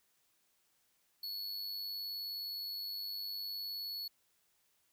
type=tone with amplitude modulation; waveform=square; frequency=4400 Hz; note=C#8; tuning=14 cents flat; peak=-38 dBFS; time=1.23-4.08 s; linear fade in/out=5 ms; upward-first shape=sine; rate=99.4 Hz; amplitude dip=35%; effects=white hiss -75 dBFS RMS until 4.92 s